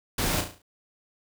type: noise with echo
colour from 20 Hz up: pink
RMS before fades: -27 dBFS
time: 0.18-0.41 s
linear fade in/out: 5 ms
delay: 35 ms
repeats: 6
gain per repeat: -6 dB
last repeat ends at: 0.62 s
effects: none